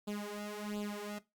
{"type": "tone with flanger", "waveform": "sawtooth", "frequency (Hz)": 207.7, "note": "G#3", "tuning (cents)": 0, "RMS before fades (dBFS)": -41, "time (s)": [0.07, 1.19], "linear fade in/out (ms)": 10, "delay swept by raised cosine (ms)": [0.25, 3.35], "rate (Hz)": 1.4, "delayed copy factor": 0.85, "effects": ["noise-tail reverb RT60 0.2 s tail -17 dB re dry", "Opus 48 kbps"]}